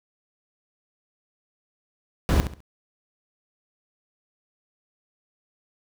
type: noise with echo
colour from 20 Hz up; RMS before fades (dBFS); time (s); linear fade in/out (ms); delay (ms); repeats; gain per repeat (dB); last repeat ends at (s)
brown; -19; 2.29-2.4; 0; 68; 3; -11; 2.604
effects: none